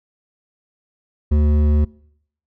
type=tone with hard clipping; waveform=triangle; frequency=74.6 Hz; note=D2; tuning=28 cents sharp; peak=-14 dBFS; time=1.31-1.85 s; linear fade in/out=10 ms; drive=14 dB; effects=noise-tail reverb RT60 0.7 s tail -24 dB re dry